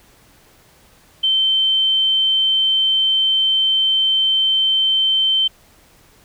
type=tone; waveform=sine; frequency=3100 Hz; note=G7; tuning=20 cents flat; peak=-13 dBFS; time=1.23-5.48 s; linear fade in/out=10 ms; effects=pink hiss -51 dBFS RMS until 6.24 s